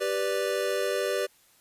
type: chord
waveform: square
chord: G major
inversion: none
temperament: equal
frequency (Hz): 392 / 493.9 / 587.3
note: G4 / B4 / D5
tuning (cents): 0 / 0 / 0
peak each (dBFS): -31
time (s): 0-1.27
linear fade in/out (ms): 20
effects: white hiss -61 dBFS RMS until 1.6 s + resampled to 32000 Hz